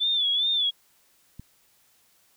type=tone with vibrato; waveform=sine; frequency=3476 Hz; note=A7; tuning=22 cents flat; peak=-21 dBFS; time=0-0.71 s; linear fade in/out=20 ms; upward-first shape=sine; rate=2.5 Hz; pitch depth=86 cents each way
type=click; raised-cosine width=5 ms; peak=-27 dBFS; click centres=1.396 s
effects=white hiss -63 dBFS RMS until 2.36 s